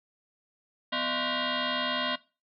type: tone with frequency modulation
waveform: sine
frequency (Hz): 1108.7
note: C#6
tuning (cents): 0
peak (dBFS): -27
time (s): 0.92-2.16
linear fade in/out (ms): 10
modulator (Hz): 429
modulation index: 6.2
effects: noise-tail reverb RT60 0.3 s tail -19 dB re dry